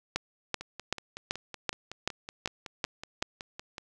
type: two click trains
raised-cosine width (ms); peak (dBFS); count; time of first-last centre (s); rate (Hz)
0.2; -22 / -11; 18 / 9; 0.61-3.782 / 0.16-3.225; 5.36 / 2.61
effects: none